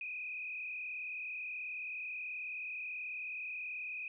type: tone with frequency modulation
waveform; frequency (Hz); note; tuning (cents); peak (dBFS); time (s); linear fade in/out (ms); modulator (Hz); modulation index
sine; 2489; D#7; 0; -39; 0.01-4.08; 2; 38.6; 1.9
effects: none